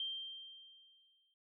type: tone with exponential decay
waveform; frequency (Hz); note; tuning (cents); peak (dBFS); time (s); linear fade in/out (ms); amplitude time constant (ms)
sine; 3160; G7; +13; -36; 0-1.34; 2; 290
effects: none